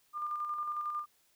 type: tone with tremolo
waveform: sine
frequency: 1200 Hz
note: D6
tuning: 37 cents sharp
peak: -32 dBFS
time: 0.13-1.06 s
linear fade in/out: 50 ms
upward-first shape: square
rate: 11 Hz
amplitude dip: 35%
effects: white hiss -70 dBFS RMS until 1.35 s